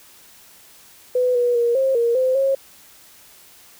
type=tone with pitch steps; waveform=sine; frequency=500 / 485.5 / 472.9 / 533 / 469.1 / 516 / 542 Hz; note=B4 / B4 / A#4 / C5 / A#4 / C5 / C#5; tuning=+21 / -30 / +25 / +32 / +11 / -24 / -39 cents; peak=-15 dBFS; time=1.15-2.55 s; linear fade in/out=5 ms; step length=200 ms; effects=white hiss -48 dBFS RMS until 3.79 s